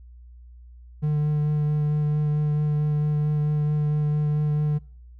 triangle tone with vibrato, 149.7 Hz, D3, 33 cents sharp, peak -18 dBFS, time 1.02-4.79 s, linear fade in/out 20 ms, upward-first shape sine, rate 4.5 Hz, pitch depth 11 cents each way, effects noise-tail reverb RT60 0.6 s tail -25 dB re dry + added 60 Hz sine -43 dBFS peak until 5.19 s

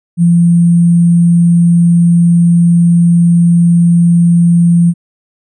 sine tone with sample-and-hold, 171.1 Hz, F3, 35 cents flat, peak -4 dBFS, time 0.17-4.94 s, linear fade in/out 50 ms, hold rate 8820 Hz, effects resampled to 22050 Hz

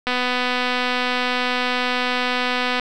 click train, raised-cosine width 0.3 ms, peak -6 dBFS, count 680, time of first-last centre 0.07-2.797 s, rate 249 Hz, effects none

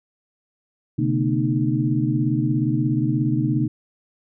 sine tone cluster, 128.4 / 145.4 / 224.8 / 250.3 / 307.1 Hz, C3 / D3 / A3 / B3 / D#4, -32 / -17 / +37 / +23 / -23 cents, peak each -22 / -25 / -26 / -29 / -23 dBFS, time 0.98-3.68 s, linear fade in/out 10 ms, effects none

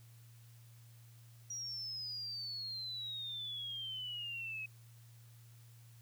sine exponential sweep, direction down, 5770 to 2547 Hz, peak -40 dBFS, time 1.5-4.66 s, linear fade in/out 5 ms, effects added 116 Hz sine -56 dBFS peak until 6.01 s + white hiss -67 dBFS RMS until 6.01 s

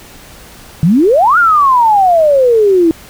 sine exponential two-way sweep, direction up then down, 148.9 to 1452 to 319 Hz, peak -5 dBFS, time 0.83-2.91 s, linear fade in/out 0 ms, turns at 1.38 s, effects pink hiss -36 dBFS RMS until 3.09 s

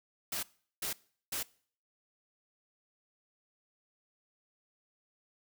white noise bursts, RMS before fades -36 dBFS, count 3, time 0.32-1.43 s, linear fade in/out 5 ms, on 110 ms, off 390 ms, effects noise-tail reverb RT60 0.5 s tail -22 dB re dry

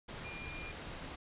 sine tone in noise, 2407 Hz, D7, 42 cents sharp, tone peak -46 dBFS, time 0.24-0.72 s, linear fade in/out 10 ms, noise pink, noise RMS -45 dBFS, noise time 0.08-1.16 s, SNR -4 dB, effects resampled to 8000 Hz

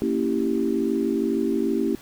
sine chord, A# diminished seventh, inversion none, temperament equal with one note detuned, 230.5 / 277.2 / 329.6 / 392 Hz, A#3 / C#4 / E4 / G4, -19 / 0 / 0 / 0 cents, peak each -26 dBFS, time 0.02-1.95 s, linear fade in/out 0 ms, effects pink hiss -47 dBFS RMS until 2.01 s

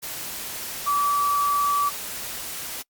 sine tone in noise, 1152 Hz, D6, 34 cents flat, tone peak -19 dBFS, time 0.86-1.9 s, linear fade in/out 20 ms, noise white, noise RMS -33 dBFS, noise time 0.02-2.83 s, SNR +11 dB, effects noise-tail reverb RT60 0.1 s tail -26 dB re dry + Opus 48 kbps

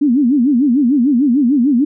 sine tone with vibrato, 263.3 Hz, C4, 11 cents sharp, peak -9 dBFS, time 0.01-1.85 s, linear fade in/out 10 ms, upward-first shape sine, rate 6.7 Hz, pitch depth 230 cents each way, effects none

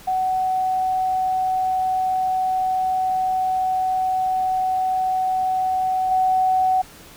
sine tone with level steps, 749 Hz, F#5, 21 cents sharp, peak -18 / -15 dBFS, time 0.07-6.82 s, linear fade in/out 10 ms, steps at 6.11 s, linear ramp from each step 5 ms, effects pink hiss -44 dBFS RMS until 7.16 s

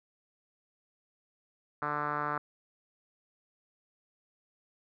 5% pulse tone with low-pass filter, 147.8 Hz, D3, 11 cents sharp, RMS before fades -33 dBFS, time 1.82-2.38 s, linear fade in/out 2 ms, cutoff 1300 Hz, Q 3.4, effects none

